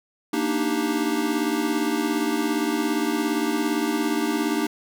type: chord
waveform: square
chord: Eb major seventh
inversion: second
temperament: equal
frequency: 233.1 / 293.7 / 311.1 / 392 Hz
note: Bb3 / D4 / Eb4 / G4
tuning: 0 / 0 / 0 / 0 cents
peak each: -29 / -27 / -27 / -30 dBFS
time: 0.33-4.67 s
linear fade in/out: 5 ms
effects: none